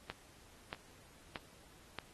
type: click train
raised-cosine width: 0.3 ms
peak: -24 dBFS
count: 4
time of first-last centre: 0.1-1.987 s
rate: 1.59 Hz
effects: pink hiss -62 dBFS RMS until 2.13 s + AAC 32 kbps